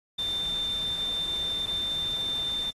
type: tone in noise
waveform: sine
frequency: 3579 Hz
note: A7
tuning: 29 cents sharp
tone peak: -27 dBFS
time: 0.18-2.71 s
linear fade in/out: 10 ms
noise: pink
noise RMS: -43 dBFS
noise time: 0.18-2.71 s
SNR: +13 dB
effects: AAC 32 kbps